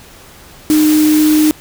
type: tone in noise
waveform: sine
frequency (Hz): 306.5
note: D#4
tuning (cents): -26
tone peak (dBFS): -7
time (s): 0.7-1.51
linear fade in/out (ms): 0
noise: white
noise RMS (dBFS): -21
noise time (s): 0.7-1.51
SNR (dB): +11
effects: pink hiss -39 dBFS RMS until 1.6 s